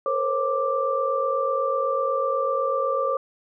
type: tone cluster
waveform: sine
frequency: 450.8 / 490.9 / 539 / 1176 Hz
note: A4 / B4 / C#5 / D6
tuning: +42 / -10 / -49 / +2 cents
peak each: -32 / -30 / -24 / -25 dBFS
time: 0.06-3.17 s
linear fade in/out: 2 ms
effects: none